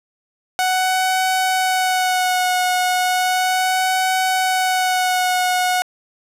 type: tone with vibrato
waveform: sawtooth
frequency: 740 Hz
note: F#5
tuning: in tune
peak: -12 dBFS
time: 0.59-5.82 s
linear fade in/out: 0 ms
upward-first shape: sine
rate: 0.35 Hz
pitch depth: 23 cents each way
effects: resampled to 32000 Hz + 9-bit